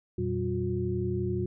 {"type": "tone cluster", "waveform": "sine", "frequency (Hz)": [86.5, 118.4, 191.4, 359.9], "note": ["F2", "A#2", "G3", "F#4"], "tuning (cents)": [-16, 27, -41, -48], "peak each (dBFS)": [-34, -32, -34, -31], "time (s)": [0.18, 1.46], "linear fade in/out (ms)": 5, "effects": []}